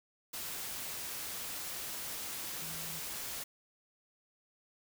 sine tone in noise, 162.1 Hz, E3, 29 cents flat, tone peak -50 dBFS, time 2.61-3 s, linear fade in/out 10 ms, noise white, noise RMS -41 dBFS, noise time 0.33-3.44 s, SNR -12 dB, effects none

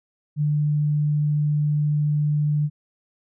sine tone, 148.8 Hz, D3, 23 cents sharp, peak -18 dBFS, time 0.36-2.7 s, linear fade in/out 50 ms, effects none

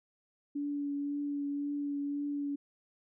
sine tone with vibrato, 286.5 Hz, D4, 43 cents flat, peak -32 dBFS, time 0.55-2.56 s, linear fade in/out 10 ms, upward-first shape triangle, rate 1.9 Hz, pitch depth 16 cents each way, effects none

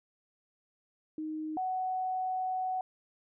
sine tone pair in turn, 311.1 / 745.3 Hz, D#4 / F#5, 0 / +12 cents, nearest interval octave + minor third, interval 1512 cents, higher second, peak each -34 / -30 dBFS, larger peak second, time 1.18-1.57 / 1.57-2.81 s, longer second, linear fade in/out 2 ms, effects none

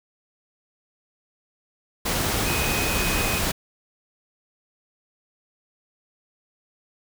sine tone in noise, 2508 Hz, D#7, 13 cents sharp, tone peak -29 dBFS, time 2.46-3.39 s, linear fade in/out 10 ms, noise pink, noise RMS -24 dBFS, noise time 2.05-3.52 s, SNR -8 dB, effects none

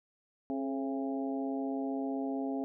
harmonic tone with a mistuned harmonic, 135.3 Hz, C#3, 42 cents flat, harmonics 2 / 3 / 4 / 5 / 6, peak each -33 / -41 / -45 / -41 / -45 dBFS, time 0.5-2.64 s, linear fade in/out 0 ms, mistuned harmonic 3, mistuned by +66 cents, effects none

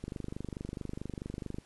click train, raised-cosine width 3 ms, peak -25 dBFS, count 39, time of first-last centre 0.04-1.585 s, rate 24.6 Hz, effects pink hiss -62 dBFS RMS until 1.65 s + resampled to 24000 Hz

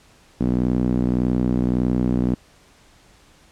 sawtooth tone with band-pass filter, 61.74 Hz, B1, in tune, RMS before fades -20 dBFS, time 0.4-2.35 s, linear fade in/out 10 ms, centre 240 Hz, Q 2.2, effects pink hiss -53 dBFS RMS until 3.51 s + low-pass 9000 Hz 12 dB/octave

